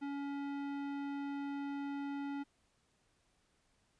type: tone with tanh clipping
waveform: sine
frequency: 281.7 Hz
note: C#4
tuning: 28 cents sharp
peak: -40 dBFS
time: 0.01-2.44 s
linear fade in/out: 20 ms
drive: 17 dB
effects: pink hiss -75 dBFS RMS until 3.99 s + resampled to 22050 Hz